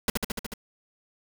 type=noise with echo; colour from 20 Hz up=pink; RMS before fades=-24 dBFS; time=0.08-0.1 s; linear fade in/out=2 ms; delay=73 ms; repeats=6; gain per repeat=-2 dB; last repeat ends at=0.538 s; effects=none